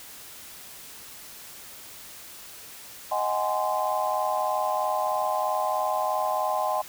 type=chord; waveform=sine; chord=Ab dominant seventh; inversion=second; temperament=just; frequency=623 / 747.5 / 830.6 / 1038.3 Hz; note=Eb5 / Gb5 / Ab5 / C6; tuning=+2 / +17 / 0 / -14 cents; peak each=-29 dBFS; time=3.11-6.82 s; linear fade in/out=10 ms; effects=white hiss -44 dBFS RMS until 6.88 s